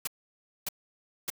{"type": "noise bursts", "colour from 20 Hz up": "white", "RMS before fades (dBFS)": -32, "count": 3, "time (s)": [0.05, 1.302], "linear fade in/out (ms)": 5, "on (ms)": 24, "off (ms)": 590, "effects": []}